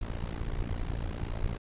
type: noise with amplitude modulation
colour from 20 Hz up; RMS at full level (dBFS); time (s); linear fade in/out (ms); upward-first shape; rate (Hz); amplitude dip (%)
brown; -29; 0.01-1.58; 10; sine; 57.4; 95
effects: resampled to 8000 Hz